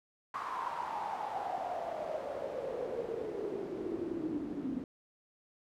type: noise with band-pass filter sweep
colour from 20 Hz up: pink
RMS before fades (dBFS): -38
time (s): 0.34-4.84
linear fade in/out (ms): 2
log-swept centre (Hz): 1100 to 260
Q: 7.9
effects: none